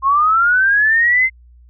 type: linear sweep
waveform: sine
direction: up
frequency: 1056 to 2093 Hz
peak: -10 dBFS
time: 0.02-1.3 s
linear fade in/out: 50 ms
effects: added 60 Hz sine -42 dBFS peak until 1.69 s